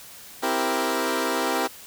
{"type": "chord", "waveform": "15% pulse", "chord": "C dominant seventh", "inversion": "none", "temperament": "equal", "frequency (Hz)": [261.6, 329.6, 392, 466.2], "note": ["C4", "E4", "G4", "Bb4"], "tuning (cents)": [0, 0, 0, 0], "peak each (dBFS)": -22, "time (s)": [0.42, 1.68], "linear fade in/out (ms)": 20, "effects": ["white hiss -44 dBFS RMS until 1.86 s"]}